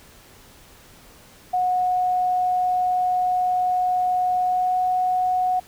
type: tone with pitch glide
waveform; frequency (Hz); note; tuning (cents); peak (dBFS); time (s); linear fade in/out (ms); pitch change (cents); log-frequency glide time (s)
sine; 730 to 734.7; F#5 to F#5; -24 to -12; -18; 1.53-5.6; 10; +12; 4.43-4.76
effects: pink hiss -49 dBFS RMS until 5.67 s